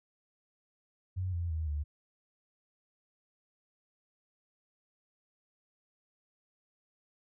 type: tone with pitch steps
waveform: sine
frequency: 92.5 / 85.81 / 79.6 / 73.84 Hz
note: F#2 / F2 / D#2 / D2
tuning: 0 / -30 / +40 / +10 cents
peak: -31 dBFS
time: 1.16-1.84 s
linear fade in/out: 20 ms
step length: 170 ms
effects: none